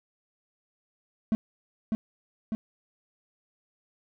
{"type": "tone with echo", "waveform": "triangle", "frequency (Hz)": 220, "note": "A3", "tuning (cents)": 0, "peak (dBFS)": -19, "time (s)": [1.32, 1.35], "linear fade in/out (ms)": 0, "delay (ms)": 600, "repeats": 2, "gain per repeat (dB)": -3, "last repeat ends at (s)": 2.55, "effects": []}